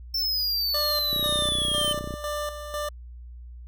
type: exponential sweep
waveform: square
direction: down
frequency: 5390 to 3046 Hz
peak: -24 dBFS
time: 0.14-1.93 s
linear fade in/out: 5 ms
type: tone with tremolo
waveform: 25% pulse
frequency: 593 Hz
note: D5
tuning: 17 cents sharp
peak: -24 dBFS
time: 0.74-2.89 s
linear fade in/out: 5 ms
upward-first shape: square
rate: 2 Hz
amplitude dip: 60%
type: click train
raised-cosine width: 3 ms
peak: -21 dBFS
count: 32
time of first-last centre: 1.13-2.14 s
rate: 30.7 Hz
effects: added 60 Hz sine -39 dBFS peak until 3.67 s